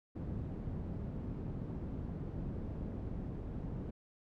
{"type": "low-pass noise", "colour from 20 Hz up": "white", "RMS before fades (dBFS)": -41, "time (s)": [0.15, 3.91], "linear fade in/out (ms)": 10, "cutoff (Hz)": 190, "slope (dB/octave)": 12, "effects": []}